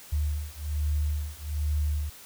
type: beating tone pair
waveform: sine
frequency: 74 / 75.2 Hz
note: D2 / D2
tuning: +14 / +42 cents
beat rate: 1.2 Hz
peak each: -29 dBFS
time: 0.12-2.1 s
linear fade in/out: 10 ms
effects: white hiss -48 dBFS RMS until 2.25 s